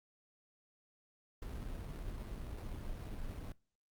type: noise with sample-and-hold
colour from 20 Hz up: brown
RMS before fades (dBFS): -43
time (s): 1.42-3.52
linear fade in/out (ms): 2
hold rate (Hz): 3150
effects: noise-tail reverb RT60 0.4 s tail -23 dB re dry + Opus 48 kbps